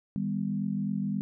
sine chord, Eb augmented, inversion none, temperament equal with one note detuned, 155.56 / 199.31 / 246.9 Hz, Eb3 / G3 / B3, 0 / +29 / 0 cents, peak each -35 / -29 / -35 dBFS, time 0.16-1.21 s, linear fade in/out 0 ms, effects none

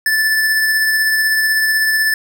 square tone with tremolo, 1752 Hz, A6, 8 cents flat, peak -12 dBFS, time 0.06-2.14 s, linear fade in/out 2 ms, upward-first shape sine, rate 16 Hz, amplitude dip 25%, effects none

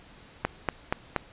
click train, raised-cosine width 0.5 ms, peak -9 dBFS, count 4, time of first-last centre 0.45-1.163 s, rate 4.21 Hz, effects pink hiss -52 dBFS RMS until 1.32 s + resampled to 8000 Hz

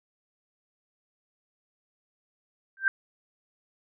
sine tone with exponential growth, 1568 Hz, G6, in tune, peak -15 dBFS, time 2.77-2.88 s, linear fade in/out 1 ms, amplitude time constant 23 ms, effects none

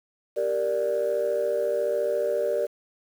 sine chord, G minor, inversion none, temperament equal, 392 / 466.2 / 587.3 Hz, G4 / Bb4 / D5, 0 / 0 / 0 cents, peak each -29 / -26 / -24 dBFS, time 0.36-2.67 s, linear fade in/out 20 ms, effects tanh soft clip ceiling -17 dBFS + 8-bit

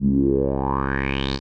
10% pulse tone with low-pass filter sweep, 67.7 Hz, C#2, 40 cents flat, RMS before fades -21 dBFS, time 0-1.4 s, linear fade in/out 50 ms, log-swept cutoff 180 to 4900 Hz, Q 5.9, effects none

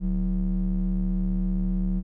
triangle ring-modulated tone, 73.42 Hz, D2, in tune, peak -17 dBFS, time 0-2.03 s, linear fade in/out 50 ms, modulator 111 Hz, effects none

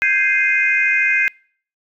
sine chord, Ab major seventh, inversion third, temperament equal, 1568 / 1661.2 / 2093 / 2489 Hz, G6 / Ab6 / C7 / Eb7, 0 / 0 / 0 / 0 cents, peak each -20 / -22 / -16 / -18 dBFS, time 0.02-1.28 s, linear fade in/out 0 ms, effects noise-tail reverb RT60 0.5 s tail -26 dB re dry + tanh soft clip ceiling -3 dBFS

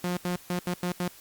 sawtooth tone bursts at uneven times, 178.1 Hz, F3, 34 cents sharp, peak -23 dBFS, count 6, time 0.04-0.17 / 0.25-0.36 / 0.5-0.59 / 0.67-0.74 / 0.83-0.92 / 1-1.08 s, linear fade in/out 2 ms, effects white hiss -51 dBFS RMS until 1.2 s + Opus 48 kbps

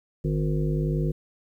harmonic tone, 50.8 Hz, G#1, 38 cents flat, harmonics 1 / 3 / 5 / 7 / 9 / 10, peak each -29 / -24 / -35 / -32 / -36 / -40 dBFS, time 0.24-1.12 s, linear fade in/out 10 ms, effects 10-bit

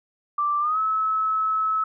sine tone with pitch glide, 1174.7 to 1295.9 Hz, D6 to E6, 0 to -30 cents, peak -20 dBFS, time 0.38-1.84 s, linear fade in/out 5 ms, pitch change +170 cents, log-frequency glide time 0.6-0.79 s, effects none

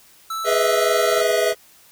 square tone with pitch glide, 1318.5 to 1332.3 Hz, E6 to E6, 0 to +18 cents, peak -25 dBFS, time 0.3-1.21 s, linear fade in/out 5 ms, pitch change +18 cents, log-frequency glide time 0.76-1.08 s
square chord, E major seventh, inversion first, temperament equal with one note detuned, 415.3 / 493.9 / 636.1 / 659.3 Hz, G#4 / B4 / D#5 / E5, 0 / 0 / +38 / 0 cents, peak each -23 dBFS, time 0.44-1.55 s, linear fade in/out 50 ms
clicks, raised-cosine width 0.5 ms, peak -23 dBFS, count 6, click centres 0.524 / 1.125 / 1.178 / 1.218 / 1.307 / 1.525 s
effects white hiss -51 dBFS RMS until 1.91 s

